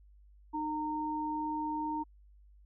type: tone pair together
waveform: sine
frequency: 305.9 / 920 Hz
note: D#4 / A#5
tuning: -29 / -23 cents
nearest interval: octave + perfect fifth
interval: 1906 cents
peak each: -36 / -34 dBFS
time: 0.53-2.04 s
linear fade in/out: 20 ms
effects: added 50 Hz sine -56 dBFS peak until 2.65 s